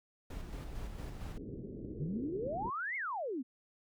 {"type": "noise with tremolo", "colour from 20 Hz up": "brown", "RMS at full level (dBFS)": -41, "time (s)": [0.3, 1.38], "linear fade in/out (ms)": 5, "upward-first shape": "square", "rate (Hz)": 4.4, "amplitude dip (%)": 35}
{"type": "low-pass noise", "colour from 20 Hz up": "white", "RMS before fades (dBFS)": -44, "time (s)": [1.37, 2.7], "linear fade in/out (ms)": 5, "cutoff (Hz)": 430, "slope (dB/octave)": 48}
{"type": "exponential two-way sweep", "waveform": "sine", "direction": "up then down", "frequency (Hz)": [133.4, 2217, 234.6], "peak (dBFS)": -35, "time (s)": [1.99, 3.43], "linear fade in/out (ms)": 20, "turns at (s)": 2.96}
{"effects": []}